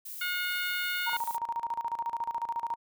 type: noise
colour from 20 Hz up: violet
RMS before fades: -41 dBFS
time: 0.05-1.37 s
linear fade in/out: 10 ms
type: harmonic tone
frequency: 720 Hz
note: F#5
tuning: 47 cents flat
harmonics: 2 / 3 / 4 / 5 / 6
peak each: -32 / -36 / -38 / -40 / -42 dBFS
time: 0.21-1.17 s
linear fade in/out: 5 ms
type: tone with tremolo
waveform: sine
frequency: 932.3 Hz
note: A#5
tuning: in tune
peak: -28 dBFS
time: 1.06-2.76 s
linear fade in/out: 20 ms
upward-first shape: square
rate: 14 Hz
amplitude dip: 80%
effects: none